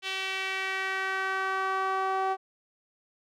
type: tone with band-pass filter sweep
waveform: sawtooth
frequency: 382.3 Hz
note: G4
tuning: 43 cents flat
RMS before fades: -30 dBFS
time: 0.02-2.37 s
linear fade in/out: 50 ms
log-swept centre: 3000 to 850 Hz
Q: 2.3
effects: none